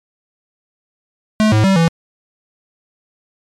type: tone with pitch steps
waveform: square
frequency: 215.6 / 108 / 193.2 / 166 Hz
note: A3 / A2 / G3 / E3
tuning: -35 / -32 / -25 / +12 cents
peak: -10 dBFS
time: 1.4-1.88 s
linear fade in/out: 0 ms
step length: 120 ms
effects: low-pass 7000 Hz 12 dB/octave + MP3 96 kbps